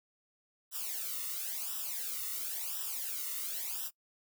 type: noise with flanger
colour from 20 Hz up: blue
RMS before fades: -38 dBFS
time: 0.71-3.91 s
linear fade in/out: 50 ms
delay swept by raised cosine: 0.45 to 1.26 ms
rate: 0.96 Hz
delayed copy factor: -1
effects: noise-tail reverb RT60 0.1 s tail -22 dB re dry